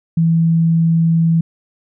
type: tone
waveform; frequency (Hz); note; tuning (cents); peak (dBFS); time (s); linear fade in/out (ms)
sine; 164.81; E3; 0; -10; 0.17-1.41; 5
effects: none

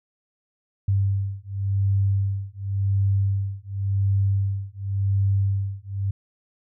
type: beating tone pair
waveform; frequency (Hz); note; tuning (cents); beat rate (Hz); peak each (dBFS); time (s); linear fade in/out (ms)
sine; 98 / 98.91; G2 / G2; 0 / +16; 0.91; -23; 0.88-6.11; 5
effects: none

